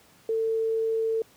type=tone; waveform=sine; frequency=447.7 Hz; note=A4; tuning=30 cents sharp; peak=-23 dBFS; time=0.29-1.22 s; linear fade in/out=2 ms; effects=pink hiss -57 dBFS RMS until 1.36 s + high-pass 100 Hz 12 dB/octave